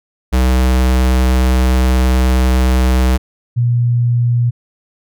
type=tone pair in turn; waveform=square / sine; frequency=63.6 / 120.06 Hz; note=C2 / B2; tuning=-48 / -48 cents; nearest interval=major seventh; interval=1100 cents; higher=second; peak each=-10 dBFS; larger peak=neither; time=0.32-3.18 / 3.56-4.51 s; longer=first; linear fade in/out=20 ms; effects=none